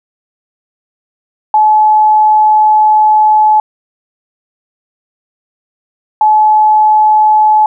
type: tone bursts at uneven times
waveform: sine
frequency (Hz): 857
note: A5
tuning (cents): -46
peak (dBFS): -4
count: 2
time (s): 1.54-3.6 / 6.21-7.66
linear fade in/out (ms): 2
effects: none